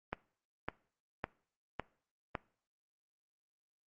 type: click train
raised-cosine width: 0.5 ms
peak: -20 dBFS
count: 5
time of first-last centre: 0.13-2.352 s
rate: 1.8 Hz
effects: noise-tail reverb RT60 0.5 s tail -22 dB re dry + Opus 32 kbps